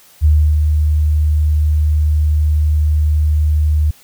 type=tone with ADSR envelope; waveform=sine; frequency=76 Hz; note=D#2; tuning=40 cents flat; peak=-6 dBFS; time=0.21-3.91 s; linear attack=38 ms; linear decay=320 ms; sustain=-4 dB; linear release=7 ms; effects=white hiss -46 dBFS RMS until 4.03 s